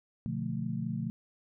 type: chord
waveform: sine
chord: B half-diminished seventh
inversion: none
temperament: just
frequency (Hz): 123.47 / 148.16 / 177.8 / 222.2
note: B2 / D3 / F3 / A3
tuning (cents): 0 / +16 / +31 / +17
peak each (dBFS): -37 / -38 / -37 / -36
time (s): 0.26-1.1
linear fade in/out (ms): 0
effects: none